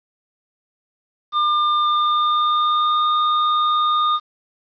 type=tone with pitch glide; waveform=square; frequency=1200 to 1221.7 Hz; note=D6 to D#6; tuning=+37 to -32 cents; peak=-16 dBFS; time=1.32-4.2 s; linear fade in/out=50 ms; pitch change=+31 cents; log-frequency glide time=1.8-3.07 s; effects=resampled to 11025 Hz + 8-bit